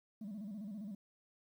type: tone with vibrato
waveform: sine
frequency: 206.4 Hz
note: G#3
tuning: 10 cents flat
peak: -40 dBFS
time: 0.21-0.95 s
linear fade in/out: 5 ms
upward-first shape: square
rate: 15 Hz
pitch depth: 110 cents each way
effects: tanh soft clip ceiling -41 dBFS + 12-bit